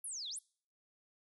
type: exponential two-way sweep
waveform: sine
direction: down then up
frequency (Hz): 11530 to 3254 to 11530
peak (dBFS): -40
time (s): 0.04-0.39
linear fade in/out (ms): 5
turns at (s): 0.29
effects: noise-tail reverb RT60 0.5 s tail -26 dB re dry